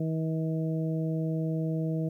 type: harmonic tone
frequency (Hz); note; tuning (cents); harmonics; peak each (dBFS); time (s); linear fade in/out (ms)
160; D#3; +49; 1 / 2 / 3 / 4; -28 / -34 / -38 / -40; 0-2.09; 5
effects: 11-bit